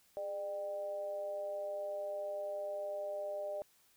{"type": "tone with amplitude modulation", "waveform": "sine", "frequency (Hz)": 600, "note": "D5", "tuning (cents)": 37, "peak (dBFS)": -34, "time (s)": [0.17, 3.62], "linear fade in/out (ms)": 0, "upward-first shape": "sine", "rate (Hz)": 189, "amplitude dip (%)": 65, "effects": ["white hiss -69 dBFS RMS until 3.96 s"]}